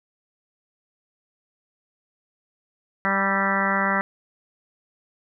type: harmonic tone with a mistuned harmonic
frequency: 196 Hz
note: G3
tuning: in tune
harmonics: 1 / 2 / 3 / 4 / 5 / 6 / 7 / 8 / 9 / 10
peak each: -27 / -36 / -30 / -31 / -28 / -30 / -27 / -29 / -29 / -27 dBFS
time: 3.05-4.01 s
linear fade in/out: 0 ms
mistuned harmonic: 7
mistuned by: -30 cents
effects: none